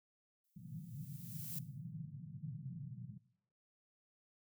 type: noise with exponential growth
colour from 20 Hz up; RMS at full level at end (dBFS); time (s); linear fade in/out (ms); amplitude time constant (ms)
violet; -43; 0.44-1.59; 5; 250
type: band-pass noise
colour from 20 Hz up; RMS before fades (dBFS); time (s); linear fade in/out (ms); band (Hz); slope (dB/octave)
white; -48; 0.56-3.18; 10; 120 to 170; 48
effects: noise-tail reverb RT60 0.7 s tail -19 dB re dry